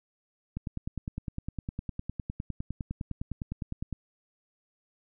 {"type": "click train", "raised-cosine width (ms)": 5, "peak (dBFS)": -21, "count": 34, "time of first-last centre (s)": [0.57, 3.927], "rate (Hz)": 9.83, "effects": []}